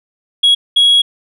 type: tone bursts at uneven times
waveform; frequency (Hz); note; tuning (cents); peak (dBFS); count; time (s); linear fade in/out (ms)
sine; 3322; G#7; 0; -4; 2; 0.43-0.55 / 0.76-1.02; 10
effects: tanh soft clip ceiling -5 dBFS